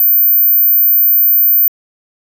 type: tone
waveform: sine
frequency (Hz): 14340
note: A9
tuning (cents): +32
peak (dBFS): -4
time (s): 0-1.68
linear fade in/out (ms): 2
effects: tanh soft clip ceiling -5 dBFS